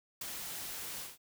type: noise with ADSR envelope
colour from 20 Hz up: white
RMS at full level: -38 dBFS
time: 0.21-1.18 s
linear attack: 6 ms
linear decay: 13 ms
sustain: -4 dB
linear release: 180 ms
effects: none